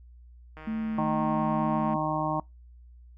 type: click train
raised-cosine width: 0.5 ms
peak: -30 dBFS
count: 214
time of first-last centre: 0.57-1.935 s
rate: 156 Hz
type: tone with vibrato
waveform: sine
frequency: 220 Hz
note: A3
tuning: in tune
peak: -28 dBFS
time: 0.67-1.96 s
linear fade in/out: 5 ms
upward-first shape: triangle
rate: 2.2 Hz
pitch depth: 12 cents each way
type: harmonic tone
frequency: 154.7 Hz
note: D#3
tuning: 10 cents flat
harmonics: 1 / 2 / 4 / 5 / 6 / 7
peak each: -33 / -33 / -33 / -33 / -33 / -33 dBFS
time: 0.98-2.4 s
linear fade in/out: 2 ms
effects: noise-tail reverb RT60 0.2 s tail -24 dB re dry + added 60 Hz sine -48 dBFS peak until 3.17 s